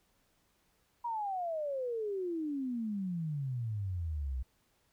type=exponential sweep; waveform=sine; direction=down; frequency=968 to 60.8 Hz; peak=-33 dBFS; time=1.04-4.43 s; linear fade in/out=10 ms; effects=pink hiss -73 dBFS RMS until 4.92 s